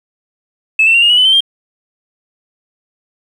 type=tone with pitch steps; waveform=sine; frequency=2608 / 2684 / 2763 / 2844 / 2927 / 3013 / 3101 / 3192 Hz; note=E7 / E7 / F7 / F7 / F#7 / F#7 / G7 / G7; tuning=-19 / +31 / -19 / +31 / -19 / +31 / -19 / +31 cents; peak=-5 dBFS; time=0.79-1.406 s; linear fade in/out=5 ms; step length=77 ms; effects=tanh soft clip ceiling -2 dBFS + 7-bit